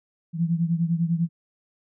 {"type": "beating tone pair", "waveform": "sine", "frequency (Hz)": [165.5, 175.5], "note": ["E3", "F3"], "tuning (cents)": [7, 9], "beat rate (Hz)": 10, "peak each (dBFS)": [-22, -26], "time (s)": [0.33, 1.29], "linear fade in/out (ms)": 50, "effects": []}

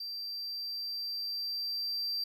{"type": "tone with level ramp", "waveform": "triangle", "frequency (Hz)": 4699, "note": "D8", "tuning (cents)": 0, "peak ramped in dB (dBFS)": [-36, -30], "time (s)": [0, 2.24], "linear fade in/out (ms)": 5, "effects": []}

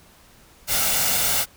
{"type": "noise with comb filter", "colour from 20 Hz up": "white", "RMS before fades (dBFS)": -21, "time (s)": [0.67, 1.46], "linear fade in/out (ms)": 50, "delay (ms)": 1.4, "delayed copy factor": 0.5, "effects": ["pink hiss -52 dBFS RMS until 1.56 s"]}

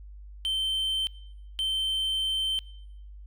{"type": "tone pair in turn", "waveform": "triangle", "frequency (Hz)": [3104, 3104], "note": ["G7", "G7"], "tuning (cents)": [-18, -18], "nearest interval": "unison", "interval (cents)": 0, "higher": "neither", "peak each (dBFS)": [-24, -24], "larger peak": "neither", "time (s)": [[0.45, 1.07], [1.59, 2.59]], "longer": "second", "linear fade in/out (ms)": 0, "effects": ["noise-tail reverb RT60 1.0 s tail -24 dB re dry", "added 50 Hz sine -42 dBFS peak until 3.26 s"]}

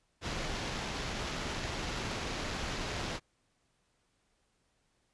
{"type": "noise with sample-and-hold", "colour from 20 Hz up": "pink", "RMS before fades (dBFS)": -37, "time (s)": [0.21, 3.2], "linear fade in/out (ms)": 50, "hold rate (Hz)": 8820, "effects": ["pink hiss -75 dBFS RMS until 5.13 s", "resampled to 22050 Hz"]}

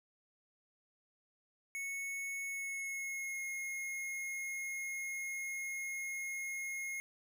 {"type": "tone with pitch glide", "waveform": "square", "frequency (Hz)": [2206, 2153], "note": ["C#7", "C7"], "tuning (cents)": [-9, 49], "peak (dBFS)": -39, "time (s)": [1.75, 7], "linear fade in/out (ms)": 0, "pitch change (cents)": -42, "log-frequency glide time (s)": [2.46, 3.43], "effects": []}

